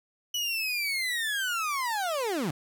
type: linear sweep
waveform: 30% pulse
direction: down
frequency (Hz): 2966 to 130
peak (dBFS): -25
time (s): 0.34-2.51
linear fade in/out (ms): 5
effects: none